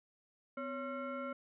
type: tone with frequency modulation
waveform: sine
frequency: 557 Hz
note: C#5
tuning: 8 cents sharp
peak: -38 dBFS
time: 0.57-1.33 s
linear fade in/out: 5 ms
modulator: 811 Hz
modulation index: 1.3
effects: none